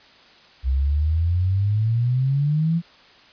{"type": "exponential sweep", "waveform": "sine", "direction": "up", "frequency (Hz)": [63.5, 171.7], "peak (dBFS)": -17, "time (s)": [0.63, 2.82], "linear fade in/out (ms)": 50, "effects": ["white hiss -50 dBFS RMS until 3.32 s", "resampled to 11025 Hz"]}